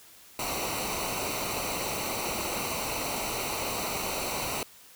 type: noise with comb filter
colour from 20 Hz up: pink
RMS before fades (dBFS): -32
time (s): 0.39-4.63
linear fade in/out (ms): 2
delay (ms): 0.59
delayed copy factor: -0.75
effects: white hiss -53 dBFS RMS until 4.95 s